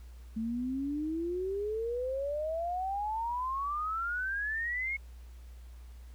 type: exponential sweep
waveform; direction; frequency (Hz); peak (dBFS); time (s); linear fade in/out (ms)
sine; up; 218.5 to 2194; -31; 0.36-4.97; 10
effects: added 60 Hz sine -46 dBFS peak until 6.14 s + pink hiss -64 dBFS RMS until 6.14 s